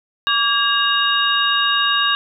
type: tone cluster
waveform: sine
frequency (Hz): 1150 / 1630 / 2832 / 3760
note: D6 / G#6 / F7 / A#7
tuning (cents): -37 / -33 / +23 / +14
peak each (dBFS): -20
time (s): 0.27-2.15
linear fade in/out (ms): 0
effects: none